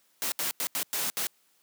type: noise bursts at uneven times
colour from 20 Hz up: white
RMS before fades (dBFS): -30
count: 6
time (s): 0.22-0.32 / 0.39-0.51 / 0.6-0.67 / 0.75-0.83 / 0.93-1.1 / 1.17-1.27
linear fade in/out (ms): 0
effects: white hiss -67 dBFS RMS until 1.62 s + high-pass 150 Hz 12 dB/octave